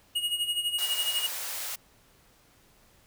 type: tone with tremolo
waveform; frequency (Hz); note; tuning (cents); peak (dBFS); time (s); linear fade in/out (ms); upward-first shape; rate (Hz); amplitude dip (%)
square; 2879; F#7; -48; -25; 0.15-1.27; 10; sine; 12; 70
type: high-pass noise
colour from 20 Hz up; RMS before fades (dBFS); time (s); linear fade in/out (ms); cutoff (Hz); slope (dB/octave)
white; -35; 0.78-1.76; 10; 500; 24
effects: pink hiss -61 dBFS RMS until 3.06 s